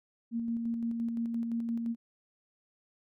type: tone with tremolo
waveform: sine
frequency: 231.8 Hz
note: A#3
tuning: 10 cents flat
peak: -29 dBFS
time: 0.31-1.96 s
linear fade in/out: 50 ms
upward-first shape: square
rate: 5.8 Hz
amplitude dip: 30%
effects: none